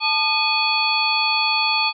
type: tone cluster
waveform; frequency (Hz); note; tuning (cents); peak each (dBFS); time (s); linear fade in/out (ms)
sine; 878 / 1213 / 2495 / 3376 / 4432; A5 / D#6 / D#7 / G#7 / C#8; -4 / -44 / +4 / +28 / -1; -23 / -27 / -21 / -26 / -22; 0-1.93; 50
effects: none